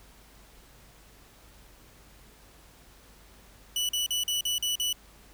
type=tone bursts; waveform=sawtooth; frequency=2960 Hz; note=F#7; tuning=in tune; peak=-23 dBFS; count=7; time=3.76-4.928 s; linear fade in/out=2 ms; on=130 ms; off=43 ms; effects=added 50 Hz sine -57 dBFS peak until 5.33 s + pink hiss -56 dBFS RMS until 5.33 s